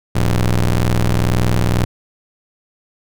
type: ring-modulated tone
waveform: 30% pulse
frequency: 61.74 Hz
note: B1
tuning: in tune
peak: -7 dBFS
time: 0.15-1.85 s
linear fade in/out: 10 ms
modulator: 51.1 Hz
effects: none